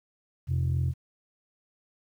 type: tone pair together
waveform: sine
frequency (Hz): 86.55 / 130.2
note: F2 / C3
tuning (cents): -15 / -8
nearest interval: perfect fifth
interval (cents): 707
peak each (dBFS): -25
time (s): 0.47-0.94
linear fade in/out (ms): 50
effects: tanh soft clip ceiling -20 dBFS + 10-bit